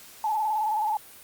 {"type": "tone with vibrato", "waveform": "sine", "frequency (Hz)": 860, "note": "A5", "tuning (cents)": -40, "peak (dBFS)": -23, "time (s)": [0.24, 0.97], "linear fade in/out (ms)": 2, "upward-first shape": "square", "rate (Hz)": 19, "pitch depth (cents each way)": 45, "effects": ["white hiss -48 dBFS RMS until 1.23 s", "Opus 48 kbps"]}